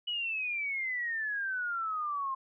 sine exponential sweep, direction down, 2960 to 1053 Hz, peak -31 dBFS, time 0.07-2.35 s, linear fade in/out 10 ms, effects none

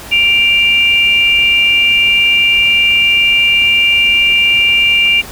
sine tone pair together, 2356 / 2802 Hz, D7 / F7, +5 / +5 cents, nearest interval minor third, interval 300 cents, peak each -10 dBFS, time 0.11-5.22 s, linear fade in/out 20 ms, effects pink hiss -30 dBFS RMS until 5.31 s

